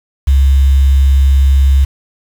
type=tone with quantisation; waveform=sine; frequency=68 Hz; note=C#2; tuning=33 cents flat; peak=-5 dBFS; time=0.27-1.85 s; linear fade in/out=10 ms; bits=5; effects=none

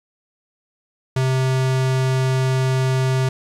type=tone; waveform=square; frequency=130.81 Hz; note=C3; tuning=in tune; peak=-17 dBFS; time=1.16-3.29 s; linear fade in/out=5 ms; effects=low-pass 9000 Hz 12 dB/octave + 9-bit

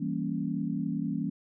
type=chord; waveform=sine; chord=E diminished seventh; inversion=none; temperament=equal; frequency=164.81 / 196 / 233.1 / 277.2 Hz; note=E3 / G3 / Bb3 / Db4; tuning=0 / 0 / 0 / 0 cents; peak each=-34 dBFS; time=0-1.3 s; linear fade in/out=10 ms; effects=none

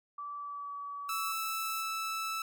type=tone with pitch glide; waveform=sine; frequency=1158 to 1141.4 Hz; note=D6 to D6; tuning=-25 to -50 cents; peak=-38 dBFS; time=0.18-1.32 s; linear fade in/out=5 ms; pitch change=-25 cents; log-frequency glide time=0.35-0.73 s
type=high-pass noise; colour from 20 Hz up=pink; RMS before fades=-44 dBFS; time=1.08-1.85 s; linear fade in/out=50 ms; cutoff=9400 Hz; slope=24 dB/octave
type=tone; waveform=sawtooth; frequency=1315 Hz; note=E6; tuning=5 cents flat; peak=-30 dBFS; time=1.09-2.42 s; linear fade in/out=2 ms
effects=none

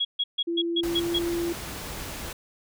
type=tone bursts; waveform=sine; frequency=3322 Hz; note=G#7; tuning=in tune; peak=-22 dBFS; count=7; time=0-1.19 s; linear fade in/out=10 ms; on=50 ms; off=140 ms
type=tone with pitch glide; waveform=sine; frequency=338.6 to 341.5 Hz; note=E4 to F4; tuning=+46 to -39 cents; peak=-25 dBFS; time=0.47-1.53 s; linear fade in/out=10 ms; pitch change=+15 cents; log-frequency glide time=0.84-1.11 s
type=noise; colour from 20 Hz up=pink; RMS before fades=-36 dBFS; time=0.83-2.33 s; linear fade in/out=5 ms
effects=none

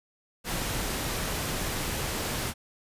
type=noise; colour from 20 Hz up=pink; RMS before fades=-31 dBFS; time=0.44-2.54 s; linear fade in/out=50 ms; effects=resampled to 32000 Hz

